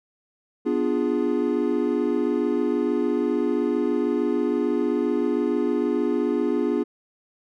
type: chord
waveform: triangle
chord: B diminished seventh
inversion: none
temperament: equal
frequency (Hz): 246.9 / 293.7 / 349.2 / 415.3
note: B3 / D4 / F4 / Ab4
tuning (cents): 0 / 0 / 0 / 0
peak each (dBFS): -24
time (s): 0.65-6.84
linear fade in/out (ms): 20
effects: none